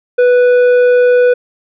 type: tone with tanh clipping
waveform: triangle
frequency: 493.3 Hz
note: B4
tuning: 2 cents flat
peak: -7 dBFS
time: 0.18-1.34 s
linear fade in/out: 10 ms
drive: 12 dB
effects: none